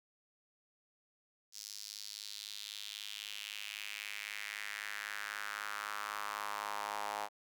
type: tone with high-pass filter sweep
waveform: sawtooth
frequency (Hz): 103.83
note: G#2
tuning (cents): 0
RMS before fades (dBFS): -43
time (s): 1.52-7.29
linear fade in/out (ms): 50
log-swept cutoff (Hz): 5400 to 810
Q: 2.9
effects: none